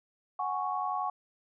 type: chord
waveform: sine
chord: F# suspended second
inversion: none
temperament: equal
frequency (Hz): 740 / 830.6 / 1108.7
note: F#5 / G#5 / C#6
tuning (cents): 0 / 0 / 0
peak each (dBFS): -34 / -35 / -33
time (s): 0.39-1.1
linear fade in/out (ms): 5
effects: none